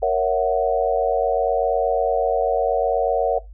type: chord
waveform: sine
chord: F# dominant seventh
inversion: first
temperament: equal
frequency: 466.2 / 554.4 / 659.3 / 740 Hz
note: A#4 / C#5 / E5 / F#5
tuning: 0 / 0 / 0 / 0 cents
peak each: -22 dBFS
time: 0.02-3.39 s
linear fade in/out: 10 ms
effects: noise-tail reverb RT60 0.2 s tail -20 dB re dry + added 50 Hz sine -37 dBFS peak until 3.53 s